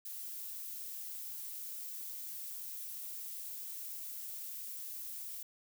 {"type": "noise", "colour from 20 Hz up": "violet", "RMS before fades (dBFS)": -44, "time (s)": [0.05, 5.43], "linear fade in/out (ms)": 5, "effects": []}